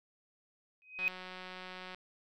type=tone with exponential growth; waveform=sine; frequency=2516 Hz; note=D#7; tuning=19 cents sharp; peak=-25 dBFS; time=0.82-1.08 s; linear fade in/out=0 ms; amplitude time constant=56 ms
type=click train; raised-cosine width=0.3 ms; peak=-30 dBFS; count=177; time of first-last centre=0.99-1.947 s; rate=184 Hz
effects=none